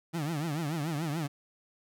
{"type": "tone with vibrato", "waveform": "30% pulse", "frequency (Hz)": 155.56, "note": "D#3", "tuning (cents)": 0, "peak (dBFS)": -28, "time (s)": [0.13, 1.28], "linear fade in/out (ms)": 20, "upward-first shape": "triangle", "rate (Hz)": 6.9, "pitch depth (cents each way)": 200, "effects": []}